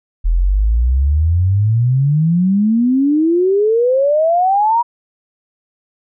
sine exponential sweep, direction up, 39.81 to 966 Hz, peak -10 dBFS, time 0.24-4.83 s, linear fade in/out 20 ms, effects none

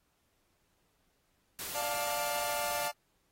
white noise, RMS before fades -40 dBFS, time 1.59-2.88 s, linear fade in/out 0 ms
sawtooth chord, D minor, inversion none, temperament just, 587.3 / 704.8 / 881 Hz, D5 / F5 / A5, 0 / +16 / +2 cents, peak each -34 dBFS, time 1.74-2.92 s, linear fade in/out 20 ms
effects pink hiss -75 dBFS RMS until 3.31 s + AAC 48 kbps

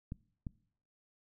clicks, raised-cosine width 5 ms, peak -27 dBFS, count 2, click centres 0.121 / 0.468 s, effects noise-tail reverb RT60 0.6 s tail -22 dB re dry

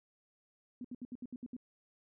sine tone bursts, 246.9 Hz, B3, in tune, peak -40 dBFS, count 8, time 0.81-1.566 s, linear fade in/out 2 ms, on 35 ms, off 68 ms, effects none

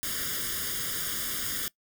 white noise with comb filter, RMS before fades -32 dBFS, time 0.03-1.68 s, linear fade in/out 0 ms, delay 0.59 ms, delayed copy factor +1, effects noise-tail reverb RT60 0.1 s tail -21 dB re dry

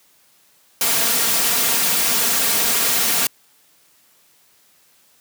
white noise with comb filter, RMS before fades -18 dBFS, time 0.81-3.27 s, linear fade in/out 2 ms, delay 4.3 ms, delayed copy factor +0.55, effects white hiss -56 dBFS RMS until 5.2 s + high-pass 100 Hz 12 dB/octave

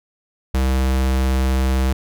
square tone, 65.41 Hz, C2, in tune, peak -16 dBFS, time 0.54-1.93 s, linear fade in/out 5 ms, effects none

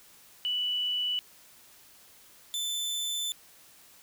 sine / sawtooth tone pair in turn, 2964 / 3525 Hz, F#7 / A7, +2 / +2 cents, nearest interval minor third, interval 300 cents, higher second, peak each -27 dBFS, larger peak neither, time 0.45-1.19 / 2.54-3.32 s, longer second, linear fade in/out 0 ms, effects white hiss -56 dBFS RMS until 4.02 s

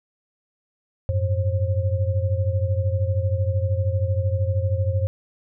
sine tone cluster, 91.5 / 104.4 / 535 Hz, F#2 / G#2 / C5, -19 / +10 / +38 cents, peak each -21 / -24 / -29 dBFS, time 1.09-5.07 s, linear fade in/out 0 ms, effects none

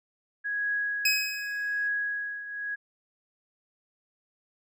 sine tone with tremolo, 1661.2 Hz, G#6, in tune, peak -25 dBFS, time 0.44-2.76 s, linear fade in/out 20 ms, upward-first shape triangle, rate 0.87 Hz, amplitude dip 75%
25% pulse tone with exponential decay, 2538 Hz, D#7, 34 cents sharp, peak -16 dBFS, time 1.05-1.88 s, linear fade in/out 5 ms, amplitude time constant 180 ms
effects none

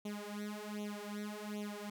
sawtooth tone with flanger, 208.2 Hz, G#3, 5 cents sharp, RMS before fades -43 dBFS, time 0.05-1.9 s, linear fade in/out 5 ms, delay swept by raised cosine 0.3 to 4.3 ms, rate 1.3 Hz, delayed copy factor +0.95, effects none

